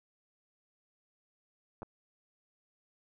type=clicks; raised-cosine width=1 ms; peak=-29 dBFS; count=2; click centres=1.821 / 1.83 s; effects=none